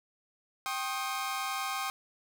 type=chord; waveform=sawtooth; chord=C minor; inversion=second; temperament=equal with one note detuned; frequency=784 / 1074.1 / 1244.5 Hz; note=G5 / C6 / Eb6; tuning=0 / +45 / 0 cents; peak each=-33 dBFS; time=0.66-1.9 s; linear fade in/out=0 ms; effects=none